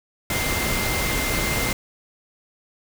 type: tone in noise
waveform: sine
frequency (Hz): 2093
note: C7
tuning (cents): 0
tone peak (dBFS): -28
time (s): 0.3-1.73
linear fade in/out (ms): 2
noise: pink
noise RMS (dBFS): -24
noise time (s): 0.3-1.73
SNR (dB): -7
effects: none